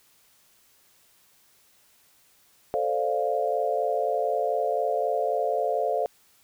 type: chord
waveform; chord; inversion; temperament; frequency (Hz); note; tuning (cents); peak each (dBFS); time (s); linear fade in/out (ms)
sine; D minor seventh; second; equal; 440 / 523.3 / 587.3 / 698.5; A4 / C5 / D5 / F5; 0 / 0 / 0 / 0; -29 / -29 / -29 / -27; 2.74-6.06; 0
effects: white hiss -61 dBFS RMS until 6.43 s